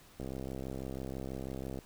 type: click train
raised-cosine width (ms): 2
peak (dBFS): -27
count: 106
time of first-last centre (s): 0.2-1.789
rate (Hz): 66.1
effects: pink hiss -59 dBFS RMS until 1.85 s